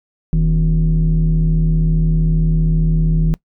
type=tone pair together; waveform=sine; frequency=42.38 / 160 Hz; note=E1 / D#3; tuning=+49 / +49 cents; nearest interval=octave + major seventh; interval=2300 cents; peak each=-12 dBFS; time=0.33-3.34 s; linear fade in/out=0 ms; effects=noise-tail reverb RT60 0.1 s tail -23 dB re dry + tanh soft clip ceiling -8 dBFS